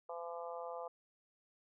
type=harmonic tone; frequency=170 Hz; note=F3; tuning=46 cents flat; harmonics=3 / 4 / 5 / 6 / 7; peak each=-45 / -47 / -49 / -51 / -52 dBFS; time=0.09-0.88 s; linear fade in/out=5 ms; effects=none